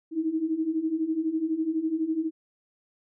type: beating tone pair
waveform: sine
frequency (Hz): 311.1 / 323.1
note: D#4 / E4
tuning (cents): 0 / -35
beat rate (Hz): 12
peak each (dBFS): -30 / -26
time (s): 0.11-2.31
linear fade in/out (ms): 50
effects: none